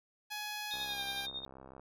10% pulse tone with pitch glide, 840 to 797.4 Hz, G#5 to G5, +19 to +29 cents, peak -30 dBFS, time 0.3-1.27 s, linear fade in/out 20 ms, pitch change -90 cents, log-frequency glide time 0.83-1.03 s
sine tone with tremolo, 3679 Hz, A#7, 24 cents flat, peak -36 dBFS, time 0.71-1.45 s, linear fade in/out 0 ms, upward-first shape sine, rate 11 Hz, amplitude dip 80%
click train, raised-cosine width 1 ms, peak -37 dBFS, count 71, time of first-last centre 0.74-1.796 s, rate 66.3 Hz
effects none

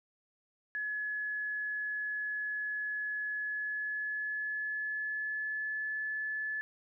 sine tone with pitch glide, 1700 to 1727.7 Hz, G#6 to A6, +40 to -32 cents, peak -33 dBFS, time 0.75-6.61 s, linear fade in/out 0 ms, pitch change +28 cents, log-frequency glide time 3.29-5.96 s, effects none

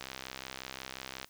click train, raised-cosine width 0.2 ms, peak -22 dBFS, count 82, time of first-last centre 0.01-1.245 s, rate 65.6 Hz, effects white hiss -63 dBFS RMS until 1.29 s

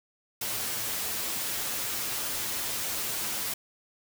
white noise with comb filter, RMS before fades -32 dBFS, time 0.41-3.54 s, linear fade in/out 5 ms, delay 9.1 ms, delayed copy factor +0.5, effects none

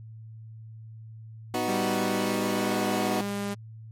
20% pulse chord, B major, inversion none, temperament equal, 246.9 / 311.1 / 370 Hz, B3 / D#4 / F#4, 0 / 0 / 0 cents, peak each -26 dBFS, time 1.54-3.21 s, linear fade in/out 2 ms
sawtooth tone with pitch glide, 196 to 201.7 Hz, G3 to G3, 0 to +50 cents, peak -25 dBFS, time 1.67-3.55 s, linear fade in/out 20 ms, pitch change +50 cents, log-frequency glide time 2.02-2.87 s
effects added 111 Hz sine -41 dBFS peak until 3.91 s + MP3 64 kbps

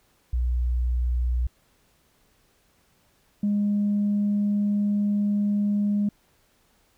sine tone pair in turn, 61 / 205.2 Hz, B1 / G#3, -21 / -21 cents, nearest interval octave + major sixth, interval 2100 cents, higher second, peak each -20 / -19 dBFS, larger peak second, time 0.33-1.47 / 3.43-6.09 s, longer second, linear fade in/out 5 ms, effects tanh soft clip ceiling -17 dBFS + pink hiss -64 dBFS RMS until 6.97 s

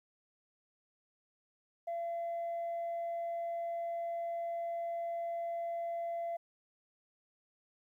sine tone, 680 Hz, F5, 46 cents flat, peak -33 dBFS, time 1.87-6.37 s, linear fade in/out 10 ms, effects tanh soft clip ceiling -33 dBFS + 12-bit

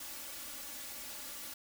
white noise with comb filter, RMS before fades -45 dBFS, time 0-1.54 s, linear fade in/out 5 ms, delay 3.5 ms, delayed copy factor +0.95, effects none

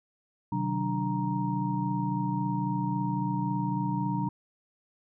sine tone cluster, 130.4 / 154.1 / 188.5 / 294.6 / 936 Hz, C3 / D#3 / F#3 / D4 / A#5, -5 / -16 / +32 / +6 / +7 cents, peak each -32 / -37 / -31 / -34 / -33 dBFS, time 0.52-4.29 s, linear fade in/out 5 ms, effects none

